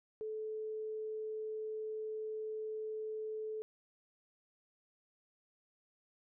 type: tone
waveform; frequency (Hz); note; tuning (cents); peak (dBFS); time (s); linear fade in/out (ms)
sine; 434.1; A4; -23; -38; 0.21-3.62; 0
effects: none